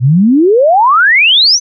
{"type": "exponential sweep", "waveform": "sine", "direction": "up", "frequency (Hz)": [116.54, 6230], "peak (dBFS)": -4, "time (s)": [0, 1.6], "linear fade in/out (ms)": 50, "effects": []}